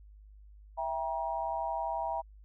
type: chord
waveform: sine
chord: E diminished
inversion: none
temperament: just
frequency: 659.3 / 791.1 / 949.3 Hz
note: E5 / G5 / Bb5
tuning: 0 / +16 / +31 cents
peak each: -36 / -36 / -35 dBFS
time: 0.77-2.22 s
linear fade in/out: 20 ms
effects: added 51 Hz sine -51 dBFS peak until 2.44 s